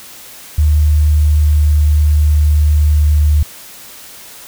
sine tone with pitch glide, 75.5 to 74.98 Hz, D2 to D2, +48 to +36 cents, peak -7 dBFS, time 0.58-3.43 s, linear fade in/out 5 ms, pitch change -12 cents, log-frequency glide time 1.18-1.57 s, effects white hiss -35 dBFS RMS until 4.47 s

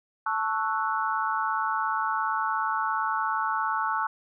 sine chord, F# minor seventh, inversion first, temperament equal with one note detuned, 880 / 1108.7 / 1318.5 / 1475.7 Hz, A5 / C#6 / E6 / F#6, 0 / 0 / 0 / -5 cents, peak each -29 / -30 / -30 / -32 dBFS, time 0.26-4.07 s, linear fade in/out 5 ms, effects none

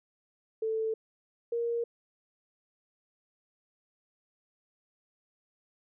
sine tone pair in turn, 442.4 / 468.7 Hz, A4 / A#4, +9 / +9 cents, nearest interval minor second, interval 100 cents, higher second, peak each -28 dBFS, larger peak neither, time 0.62-0.94 / 1.52-1.84 s, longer neither, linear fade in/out 5 ms, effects none

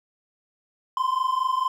triangle tone pair together, 1022 / 1046.5 Hz, C6 / C6, -41 / 0 cents, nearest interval unison, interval 41 cents, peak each -23 / -22 dBFS, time 0.97-1.68 s, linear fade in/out 2 ms, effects none

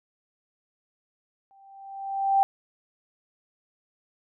sine tone with exponential growth, 784 Hz, G5, in tune, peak -15 dBFS, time 1.51-2.43 s, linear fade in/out 0 ms, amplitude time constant 200 ms, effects none

